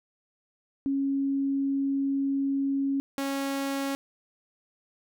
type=tone pair in turn; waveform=sine / sawtooth; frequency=275.1 / 275.1 Hz; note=C#4 / C#4; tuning=-13 / -13 cents; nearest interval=unison; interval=0 cents; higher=neither; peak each=-24 dBFS; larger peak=neither; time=0.86-3 / 3.18-3.95 s; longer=first; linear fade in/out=0 ms; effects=none